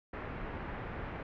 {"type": "low-pass noise", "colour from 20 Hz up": "pink", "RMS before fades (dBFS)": -41, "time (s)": [0.13, 1.23], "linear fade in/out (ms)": 5, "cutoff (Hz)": 2200, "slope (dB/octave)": 24, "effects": []}